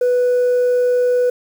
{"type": "tone", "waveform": "sine", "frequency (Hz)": 493.9, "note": "B4", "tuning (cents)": 0, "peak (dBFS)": -10, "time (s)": [0.01, 1.3], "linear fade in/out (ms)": 5, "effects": ["tanh soft clip ceiling -11 dBFS", "7-bit"]}